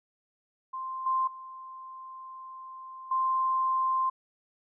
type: tone with level steps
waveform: sine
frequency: 1046.5 Hz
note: C6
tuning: in tune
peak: -33 / -24 / -41 / -24 dBFS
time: 0.73-4.1 s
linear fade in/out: 10 ms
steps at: 1.06 / 1.27 / 3.11 s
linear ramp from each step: 5 ms
effects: none